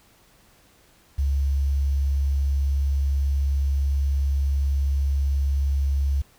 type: tone with quantisation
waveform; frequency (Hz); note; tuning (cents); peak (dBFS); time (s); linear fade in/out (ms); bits
sine; 69.3; C#2; 0; -19; 1.18-6.22; 10; 8
effects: pink hiss -57 dBFS RMS until 6.38 s

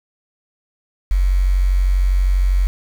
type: tone with quantisation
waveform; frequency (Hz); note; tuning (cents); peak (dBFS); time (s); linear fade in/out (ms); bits
sine; 46.25; F#1; 0; -12; 1.11-2.67; 0; 6
effects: none

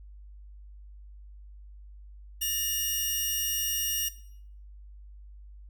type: tone pair together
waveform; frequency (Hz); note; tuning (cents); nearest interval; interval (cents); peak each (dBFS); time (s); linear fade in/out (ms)
5% pulse; 1801.7 / 2860; A6 / F7; +41 / +41; minor sixth; 800; -30 / -19; 2.41-4.09; 10
effects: noise-tail reverb RT60 0.6 s tail -17 dB re dry + added 50 Hz sine -45 dBFS peak until 5.69 s

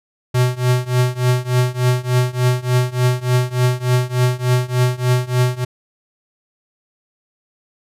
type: tone with tremolo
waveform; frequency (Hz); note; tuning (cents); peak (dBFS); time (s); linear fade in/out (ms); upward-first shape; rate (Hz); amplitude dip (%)
square; 125; B2; +21; -11; 0.34-5.65; 10; triangle; 3.4; 95
effects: resampled to 32000 Hz

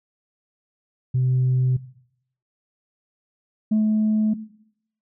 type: tone pair in turn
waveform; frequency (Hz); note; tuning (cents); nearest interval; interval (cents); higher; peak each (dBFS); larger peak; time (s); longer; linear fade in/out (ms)
sine; 128.1 / 215.5; C3 / A3; -36 / -36; major sixth; 900; second; -16 / -14; second; 1.14-1.77 / 3.71-4.34; neither; 10
effects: noise-tail reverb RT60 0.7 s tail -17 dB re dry + tanh soft clip ceiling -14 dBFS

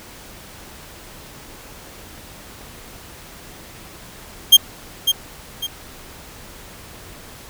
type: tone with echo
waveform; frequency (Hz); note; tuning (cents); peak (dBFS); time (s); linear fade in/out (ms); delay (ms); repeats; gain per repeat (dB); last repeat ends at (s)
40% pulse; 3200; G7; +35; -3; 4.52-4.57; 10; 550; 2; -9; 5.67
effects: pink hiss -40 dBFS RMS until 7.49 s

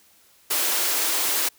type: high-pass noise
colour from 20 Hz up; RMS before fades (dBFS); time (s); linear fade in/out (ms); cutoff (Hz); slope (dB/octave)
white; -23; 0.5-1.49; 10; 280; 48
effects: white hiss -57 dBFS RMS until 1.58 s

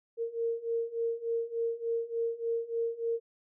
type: beating tone pair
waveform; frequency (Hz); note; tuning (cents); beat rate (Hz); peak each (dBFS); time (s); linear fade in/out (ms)
sine; 459.9 / 463.3; A#4 / A#4; -23 / -11; 3.4; -34 / -32; 0.17-3.2; 50
effects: none

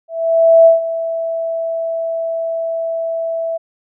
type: tone with ADSR envelope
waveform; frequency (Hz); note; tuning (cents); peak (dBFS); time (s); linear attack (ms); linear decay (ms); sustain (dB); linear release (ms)
sine; 659.3; E5; 0; -3; 0.08-3.58; 580; 140; -14; 16
effects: none

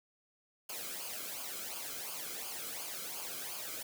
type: noise with flanger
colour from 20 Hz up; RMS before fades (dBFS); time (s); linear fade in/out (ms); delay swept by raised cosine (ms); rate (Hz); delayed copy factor
white; -42; 0.69-3.83; 5; 0.52 to 1.12; 2.8; -0.7
effects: none

